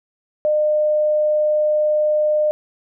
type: tone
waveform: sine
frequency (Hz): 606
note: D#5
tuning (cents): -46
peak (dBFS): -14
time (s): 0.45-2.51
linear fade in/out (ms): 0
effects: none